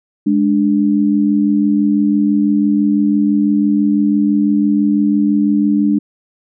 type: tone pair together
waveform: sine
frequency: 207.7 / 293.7 Hz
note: G#3 / D4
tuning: 0 / 0 cents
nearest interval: tritone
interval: 600 cents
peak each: -13 dBFS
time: 0.26-5.99 s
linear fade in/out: 10 ms
effects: none